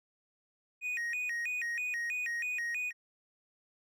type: tone with vibrato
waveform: triangle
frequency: 2157 Hz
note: C#7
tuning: 48 cents flat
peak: -31 dBFS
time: 0.81-2.93 s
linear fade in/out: 50 ms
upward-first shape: square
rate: 3.1 Hz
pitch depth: 240 cents each way
effects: none